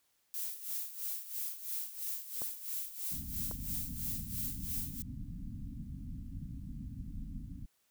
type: noise with tremolo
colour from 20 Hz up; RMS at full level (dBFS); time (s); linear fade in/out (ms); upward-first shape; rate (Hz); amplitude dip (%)
violet; -37; 0.34-5.02; 0; sine; 3; 75
type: clicks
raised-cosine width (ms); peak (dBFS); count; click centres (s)
1; -29; 2; 2.419 / 3.513
type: low-pass noise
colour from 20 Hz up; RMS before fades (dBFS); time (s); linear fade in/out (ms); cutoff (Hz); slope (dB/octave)
pink; -43; 3.11-7.66; 10; 280; 96
effects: white hiss -75 dBFS RMS until 7.9 s